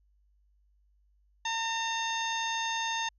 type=harmonic tone with a mistuned harmonic; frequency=909 Hz; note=A#5; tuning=44 cents flat; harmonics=1 / 2 / 3 / 4 / 5 / 6 / 7; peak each=-33 / -36 / -39 / -36 / -49 / -46 / -40 dBFS; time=1.45-3.09 s; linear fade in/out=5 ms; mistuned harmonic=6; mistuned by=-78 cents; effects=added 50 Hz sine -64 dBFS peak until 3.18 s